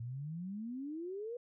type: exponential sweep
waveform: sine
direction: up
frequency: 113 to 493.9 Hz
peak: -39 dBFS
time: 0-1.37 s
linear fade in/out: 5 ms
effects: none